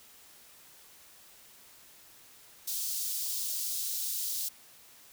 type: high-pass noise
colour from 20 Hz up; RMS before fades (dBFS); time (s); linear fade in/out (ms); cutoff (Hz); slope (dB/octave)
white; -34; 2.67-4.49; 10; 3900; 24
effects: white hiss -56 dBFS RMS until 5.12 s